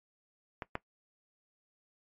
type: clicks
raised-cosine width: 0.5 ms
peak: -22 / -18 dBFS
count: 2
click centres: 0.622 / 0.754 s
effects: noise-tail reverb RT60 0.1 s tail -18 dB re dry + MP3 96 kbps

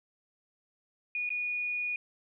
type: tone with dropouts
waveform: sine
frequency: 2455 Hz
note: D#7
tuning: 24 cents flat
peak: -30 dBFS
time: 1.15-1.96 s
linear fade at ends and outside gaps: 2 ms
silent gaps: 1.292-1.303 s
effects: none

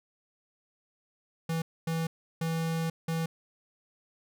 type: tone bursts at uneven times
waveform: square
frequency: 163.7 Hz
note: E3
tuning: 12 cents flat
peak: -29 dBFS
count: 4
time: 1.49-1.62 / 1.87-2.07 / 2.41-2.9 / 3.08-3.26 s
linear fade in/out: 5 ms
effects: none

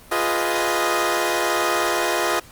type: chord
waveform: 15% pulse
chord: F half-diminished seventh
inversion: none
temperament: equal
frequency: 349.2 / 415.3 / 493.9 / 622.3 Hz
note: F4 / Ab4 / Cb5 / Eb5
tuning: 0 / 0 / 0 / 0 cents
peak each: -17 / -20 / -20 / -18 dBFS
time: 0.11-2.4 s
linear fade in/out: 10 ms
effects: pink hiss -46 dBFS RMS until 2.51 s + Opus 32 kbps

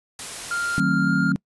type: noise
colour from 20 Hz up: white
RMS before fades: -33 dBFS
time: 0.19-0.8 s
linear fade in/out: 2 ms
type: tone with pitch glide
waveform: triangle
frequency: 1396.9 to 1405 Hz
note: F6 to F6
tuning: 0 to +10 cents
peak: -21 dBFS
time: 0.51-1.32 s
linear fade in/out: 2 ms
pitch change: +10 cents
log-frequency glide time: 1.02-1.12 s
type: chord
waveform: sine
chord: D# diminished seventh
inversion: none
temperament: just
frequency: 155.56 / 186.68 / 224 / 268.8 Hz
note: D#3 / F#3 / A3 / C4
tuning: 0 / +16 / +31 / +47 cents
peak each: -25 / -22 / -26 / -24 dBFS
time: 0.78-1.36 s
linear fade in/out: 0 ms
effects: noise-tail reverb RT60 0.1 s tail -25 dB re dry + resampled to 24000 Hz

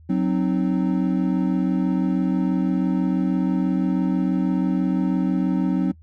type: chord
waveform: triangle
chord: C diminished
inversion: second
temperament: equal with one note detuned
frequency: 185 / 261.6 / 307.7 Hz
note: Gb3 / C4 / Eb4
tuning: 0 / 0 / -19 cents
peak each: -19 / -21 / -23 dBFS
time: 0.09-5.92 s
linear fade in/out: 10 ms
effects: noise-tail reverb RT60 0.1 s tail -22 dB re dry + added 80 Hz sine -45 dBFS peak until 6.02 s

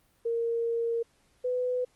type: tone pair in turn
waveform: sine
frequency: 463.9 / 499.6 Hz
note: A#4 / B4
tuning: -8 / +20 cents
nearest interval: minor second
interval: 128 cents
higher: second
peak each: -26 dBFS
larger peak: neither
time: 0.25-1.03 / 1.44-1.85 s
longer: first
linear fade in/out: 10 ms
effects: pink hiss -67 dBFS RMS until 1.95 s + Opus 32 kbps

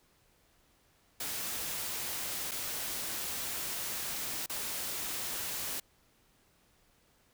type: noise with dropouts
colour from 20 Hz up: white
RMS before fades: -37 dBFS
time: 1.2-5.8 s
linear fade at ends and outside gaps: 5 ms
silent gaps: 2.512-2.516 / 4.462-4.496 s
effects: pink hiss -68 dBFS RMS until 7.33 s

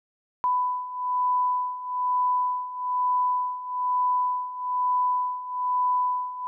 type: beating tone pair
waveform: sine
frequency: 996 / 997.1 Hz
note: B5 / B5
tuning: +14 / +16 cents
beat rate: 1.1 Hz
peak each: -28 / -24 dBFS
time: 0.44-6.47 s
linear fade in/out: 0 ms
effects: none

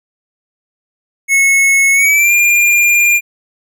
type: tone with pitch glide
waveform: square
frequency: 2191 to 2403 Hz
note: C#7 to D7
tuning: -21 to +39 cents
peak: -8 dBFS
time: 1.28-3.21 s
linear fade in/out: 50 ms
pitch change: +160 cents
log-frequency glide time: 1.93-2.33 s
effects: none

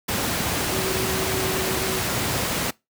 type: tone in noise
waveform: sine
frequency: 378.2 Hz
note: F#4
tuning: 38 cents sharp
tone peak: -27 dBFS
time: 0.71-2 s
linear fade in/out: 10 ms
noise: pink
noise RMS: -24 dBFS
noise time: 0.08-2.71 s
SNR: -6 dB
effects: noise-tail reverb RT60 0.2 s tail -22 dB re dry + high-pass 80 Hz 12 dB/octave

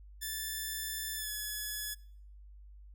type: tone with pitch glide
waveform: 5% pulse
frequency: 1754 to 1702.1 Hz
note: A6 to G#6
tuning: -6 to +42 cents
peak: -26 dBFS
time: 0.21-1.95 s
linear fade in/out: 20 ms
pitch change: -52 cents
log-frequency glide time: 1.16-1.3 s
effects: noise-tail reverb RT60 0.6 s tail -23 dB re dry + added 50 Hz sine -50 dBFS peak until 2.94 s

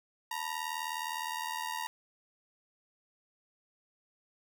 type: ring-modulated tone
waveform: sawtooth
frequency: 937 Hz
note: A#5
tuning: 9 cents sharp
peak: -28 dBFS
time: 0.31-1.87 s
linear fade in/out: 0 ms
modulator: 39.8 Hz
effects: none

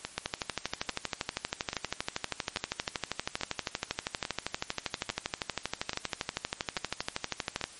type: two click trains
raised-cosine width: 0.2 ms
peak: -15 / -12 dBFS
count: 10 / 95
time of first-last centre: 0.05-7.613 / 0.18-7.64 s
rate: 1.19 / 12.6 Hz
effects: white hiss -50 dBFS RMS until 7.79 s + MP3 48 kbps

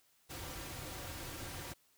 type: noise with comb filter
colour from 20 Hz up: pink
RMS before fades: -45 dBFS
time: 0.29-1.74 s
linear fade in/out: 20 ms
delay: 4.7 ms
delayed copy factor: -0.55
effects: white hiss -71 dBFS RMS until 1.97 s

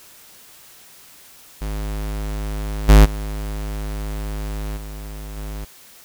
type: tone with level steps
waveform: square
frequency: 51.91 Hz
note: G#1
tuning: in tune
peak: -24 / -6 / -25 / -31 / -28 dBFS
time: 1.61-5.65 s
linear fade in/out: 10 ms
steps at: 2.88 / 3.04 / 4.76 / 5.36 s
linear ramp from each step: 20 ms
effects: white hiss -46 dBFS RMS until 6.04 s

